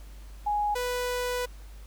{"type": "tone pair in turn", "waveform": ["sine", "sawtooth"], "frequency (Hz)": [830.6, 493.9], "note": ["G#5", "B4"], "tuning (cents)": [0, 0], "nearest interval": "major sixth", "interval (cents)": 900, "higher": "first", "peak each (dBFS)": -24, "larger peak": "neither", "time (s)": [[0.46, 0.75], [0.75, 1.46]], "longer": "second", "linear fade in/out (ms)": 10, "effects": ["added 50 Hz sine -42 dBFS peak until 1.86 s", "pink hiss -56 dBFS RMS until 1.86 s"]}